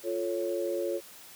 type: chord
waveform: sine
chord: F augmented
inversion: none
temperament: equal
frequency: 349.2 / 440 / 554.4 Hz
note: F4 / A4 / C#5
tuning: 0 / 0 / 0 cents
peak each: -32 / -35 / -32 dBFS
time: 0.03-1.01 s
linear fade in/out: 50 ms
effects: white hiss -50 dBFS RMS until 1.35 s + high-pass 80 Hz 12 dB/octave